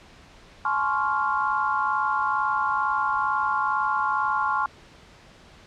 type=chord; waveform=sine; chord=Db major seventh; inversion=second; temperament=equal with one note detuned; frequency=851 / 1046.5 / 1108.7 / 1396.9 Hz; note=Ab5 / C6 / Db6 / F6; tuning=+42 / 0 / 0 / 0 cents; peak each=-27 dBFS; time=0.65-4.66 s; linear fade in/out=2 ms; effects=pink hiss -50 dBFS RMS until 5.66 s + low-pass 5000 Hz 12 dB/octave